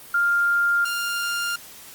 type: tone pair in turn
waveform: sine / sawtooth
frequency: 1400 / 1400 Hz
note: F6 / F6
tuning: +4 / +4 cents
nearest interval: unison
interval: 0 cents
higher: neither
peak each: -17 / -20 dBFS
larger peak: first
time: 0.14-0.85 / 0.85-1.56 s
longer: neither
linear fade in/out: 5 ms
effects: white hiss -43 dBFS RMS until 1.94 s + Opus 32 kbps